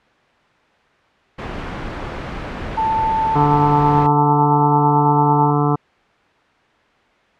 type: noise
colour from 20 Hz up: pink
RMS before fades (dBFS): -26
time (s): 1.38-4.07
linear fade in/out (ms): 10
type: tone with vibrato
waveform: sine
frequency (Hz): 885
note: A5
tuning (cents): +10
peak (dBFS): -15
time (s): 2.77-5.51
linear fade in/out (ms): 10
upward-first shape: sine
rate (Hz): 15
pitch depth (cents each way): 8
type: harmonic tone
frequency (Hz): 146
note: D3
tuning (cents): -10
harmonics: 1 / 2 / 3 / 5 / 6 / 7 / 8 / 9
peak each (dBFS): -17 / -20 / -22 / -24 / -25 / -25 / -26 / -27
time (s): 3.35-5.76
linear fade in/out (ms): 10
effects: white hiss -54 dBFS RMS until 7.39 s + low-pass 2000 Hz 12 dB/octave